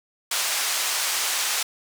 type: band-pass noise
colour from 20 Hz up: white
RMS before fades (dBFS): -25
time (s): 0.31-1.63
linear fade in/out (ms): 5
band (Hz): 770 to 8700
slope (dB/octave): 12
effects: none